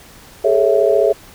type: chord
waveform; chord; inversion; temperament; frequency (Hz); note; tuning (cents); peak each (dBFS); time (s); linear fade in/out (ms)
sine; A major seventh; third; equal with one note detuned; 405.6 / 440 / 554.4 / 659.3; G#4 / A4 / C#5 / E5; -41 / 0 / 0 / 0; -16; 0.44-1.13; 10
effects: pink hiss -42 dBFS RMS until 1.34 s